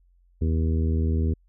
harmonic tone, 80.1 Hz, E2, 49 cents flat, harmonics 1 / 2 / 3 / 4 / 5 / 6, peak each -21 / -31 / -30 / -36 / -35 / -42 dBFS, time 0.41-1.34 s, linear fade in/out 10 ms, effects added 44 Hz sine -57 dBFS peak until 1.48 s

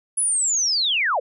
sine linear sweep, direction down, 10350 to 446.8 Hz, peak -18 dBFS, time 0.17-1.2 s, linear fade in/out 10 ms, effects none

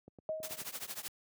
click train, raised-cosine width 2 ms, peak -38 dBFS, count 6, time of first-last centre 0.08-0.616 s, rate 9.32 Hz
sine tone with exponential decay, 630 Hz, D#5, 21 cents sharp, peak -31 dBFS, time 0.29-0.74 s, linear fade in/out 1 ms, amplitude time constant 97 ms
white noise with tremolo, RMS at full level -39 dBFS, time 0.43-1.08 s, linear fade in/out 0 ms, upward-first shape triangle, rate 13 Hz, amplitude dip 95%
effects high-pass 100 Hz 12 dB/octave

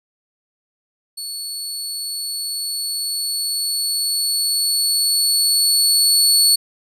25% pulse tone with level ramp, 4418 Hz, C#8, 7 cents flat, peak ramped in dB -22 to -6 dBFS, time 1.17-6.56 s, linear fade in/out 10 ms, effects none

